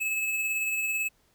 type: tone with tremolo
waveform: square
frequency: 2595 Hz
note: E7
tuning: 28 cents flat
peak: -26 dBFS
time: 0-1.09 s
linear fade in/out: 20 ms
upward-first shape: sine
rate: 18 Hz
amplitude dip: 30%
effects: pink hiss -67 dBFS RMS until 1.34 s